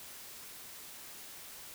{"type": "silence", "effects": ["white hiss -49 dBFS RMS until 1.74 s"]}